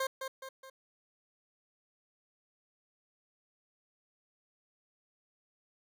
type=tone with echo; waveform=20% pulse; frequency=530 Hz; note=C5; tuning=22 cents sharp; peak=-26 dBFS; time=0-0.07 s; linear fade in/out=5 ms; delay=210 ms; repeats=3; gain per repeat=-6 dB; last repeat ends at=0.7 s; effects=none